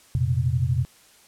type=chord; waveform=sine; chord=F suspended fourth; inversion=none; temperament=equal with one note detuned; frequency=87.31 / 118.44 / 130.81 Hz; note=F2 / Bb2 / C3; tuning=0 / +28 / 0 cents; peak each=-26 / -24 / -23 dBFS; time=0.15-0.85 s; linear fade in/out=0 ms; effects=white hiss -54 dBFS RMS until 1.27 s + low-pass 11000 Hz 12 dB/octave